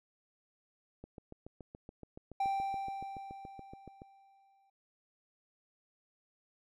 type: click train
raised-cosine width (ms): 2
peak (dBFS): -34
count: 22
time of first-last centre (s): 1.04-4.019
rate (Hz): 7.05
type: tone with exponential decay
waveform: triangle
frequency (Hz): 784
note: G5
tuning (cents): 0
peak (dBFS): -27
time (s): 2.4-4.7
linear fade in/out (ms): 5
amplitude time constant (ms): 500
effects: none